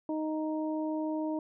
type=harmonic tone; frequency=311.1 Hz; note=D#4; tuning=in tune; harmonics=1 / 2 / 3; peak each=-31 / -37 / -41 dBFS; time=0.09-1.39 s; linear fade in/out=2 ms; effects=none